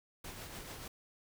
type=noise with tremolo; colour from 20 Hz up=pink; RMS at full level=-45 dBFS; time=0.24-0.88 s; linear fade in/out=5 ms; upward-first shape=triangle; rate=6.9 Hz; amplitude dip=45%; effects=none